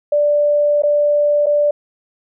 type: tone with dropouts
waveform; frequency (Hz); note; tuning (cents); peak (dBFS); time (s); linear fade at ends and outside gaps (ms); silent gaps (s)
sine; 587.3; D5; 0; -11; 0.12-1.71; 5; 0.822-0.834 / 1.46-1.466
effects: none